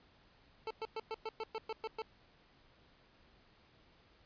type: tone bursts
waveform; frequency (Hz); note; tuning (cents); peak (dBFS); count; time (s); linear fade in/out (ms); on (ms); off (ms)
25% pulse; 442.6; A4; +10; -34; 10; 0.67-2.02; 2; 36; 110
effects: pink hiss -66 dBFS RMS until 4.25 s + resampled to 11025 Hz